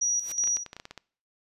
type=tone with tremolo; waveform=sine; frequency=5790 Hz; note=F#8; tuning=38 cents flat; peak=-22 dBFS; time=0.01-0.64 s; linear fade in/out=10 ms; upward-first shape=square; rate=2.7 Hz; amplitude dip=65%
type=noise with exponential growth; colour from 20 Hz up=white; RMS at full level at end=-37 dBFS; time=0.14-0.32 s; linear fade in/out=2 ms; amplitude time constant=38 ms
type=clicks; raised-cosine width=0.2 ms; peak=-23 dBFS; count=10; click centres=0.438 / 0.475 / 0.569 / 0.663 / 0.731 / 0.766 / 0.799 / 0.854 / 0.91 / 0.977 s
effects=noise-tail reverb RT60 0.5 s tail -24 dB re dry + resampled to 32000 Hz